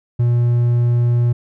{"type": "tone", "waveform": "triangle", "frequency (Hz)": 120, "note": "B2", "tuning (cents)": -49, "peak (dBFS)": -10, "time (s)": [0.19, 1.33], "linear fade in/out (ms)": 10, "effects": []}